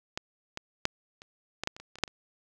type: clicks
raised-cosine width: 0.2 ms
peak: -15 / -18 / -8 / -30 / -15 / -11 / -27 / -28 / -30 / -27 / -7 / -28 dBFS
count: 12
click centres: 0.175 / 0.574 / 0.854 / 1.219 / 1.636 / 1.674 / 1.765 / 1.8 / 1.956 / 1.986 / 2.037 / 2.078 s
effects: none